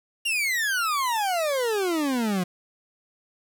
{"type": "exponential sweep", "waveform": "40% pulse", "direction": "down", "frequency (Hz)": [2854, 174.61], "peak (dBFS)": -22, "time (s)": [0.25, 2.44], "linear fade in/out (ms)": 10, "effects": ["8-bit"]}